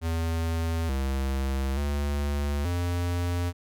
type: tone with pitch steps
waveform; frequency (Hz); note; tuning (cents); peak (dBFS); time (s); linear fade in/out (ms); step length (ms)
square; 82.3 / 67.2 / 71.9 / 87.7; E2 / C2 / D2 / F2; -2 / +47 / -36 / +8; -26; 0.01-3.53; 50; 880
effects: none